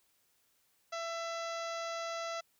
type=harmonic tone with a mistuned harmonic; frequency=668 Hz; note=E5; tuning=23 cents sharp; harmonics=1 / 2 / 3 / 4 / 5 / 6 / 7 / 8 / 9 / 10; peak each=-39 / -41 / -47 / -51 / -52 / -51 / -53 / -56 / -52 / -58 dBFS; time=0.92-2.41 s; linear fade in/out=10 ms; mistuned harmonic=7; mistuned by=+26 cents; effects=white hiss -73 dBFS RMS until 2.59 s